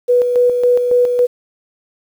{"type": "tone with tremolo", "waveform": "sine", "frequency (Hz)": 490.8, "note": "B4", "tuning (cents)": -11, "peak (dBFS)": -8, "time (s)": [0.08, 1.27], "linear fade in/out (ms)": 20, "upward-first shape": "square", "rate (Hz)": 3.6, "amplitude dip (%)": 45, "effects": ["7-bit"]}